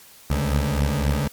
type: beating tone pair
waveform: 20% pulse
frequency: 69.3 / 73.1 Hz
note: C#2 / D2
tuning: 0 / -7 cents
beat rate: 3.8 Hz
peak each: -18 / -17 dBFS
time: 0.3-1.28 s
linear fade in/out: 5 ms
effects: white hiss -48 dBFS RMS until 1.32 s + MP3 96 kbps